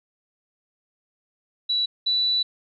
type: tone pair in turn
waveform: sine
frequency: 3933 / 3960 Hz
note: B7 / B7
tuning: -8 / +4 cents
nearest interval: unison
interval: 12 cents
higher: second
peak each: -20 / -19 dBFS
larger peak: second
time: 1.69-1.86 / 2.06-2.43 s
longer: second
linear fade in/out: 10 ms
effects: none